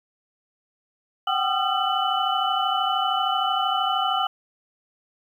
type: tone cluster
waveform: sine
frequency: 751 / 784 / 1221 / 1356 / 2988 Hz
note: F#5 / G5 / D#6 / E6 / F#7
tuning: +26 / 0 / -33 / +49 / +16 cents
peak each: -27 dBFS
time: 1.27-4.27 s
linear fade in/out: 5 ms
effects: 9-bit